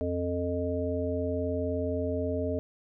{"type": "harmonic tone", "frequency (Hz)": 88.1, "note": "F2", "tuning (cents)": 16, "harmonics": [1, 3, 5, 7], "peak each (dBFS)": [-33, -33, -33, -33], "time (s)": [0.01, 2.59], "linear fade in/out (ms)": 0, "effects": []}